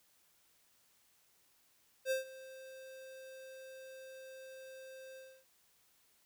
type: tone with ADSR envelope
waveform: square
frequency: 526 Hz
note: C5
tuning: 9 cents sharp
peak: -31 dBFS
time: 2.05-5.45 s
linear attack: 60 ms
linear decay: 130 ms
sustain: -19 dB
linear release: 290 ms
effects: white hiss -71 dBFS RMS until 6.25 s